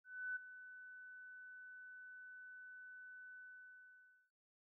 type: tone with ADSR envelope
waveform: sine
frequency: 1500 Hz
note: F#6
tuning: 23 cents sharp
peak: -39 dBFS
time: 0.04-4.31 s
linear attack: 320 ms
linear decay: 13 ms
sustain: -14 dB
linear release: 950 ms
effects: none